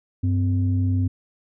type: tone pair together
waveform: sine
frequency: 96.57 / 257.5 Hz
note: G2 / C4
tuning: -25 / -28 cents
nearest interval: octave + perfect fourth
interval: 1697 cents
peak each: -18 / -25 dBFS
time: 0.23-1.08 s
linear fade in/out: 10 ms
effects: tanh soft clip ceiling -11 dBFS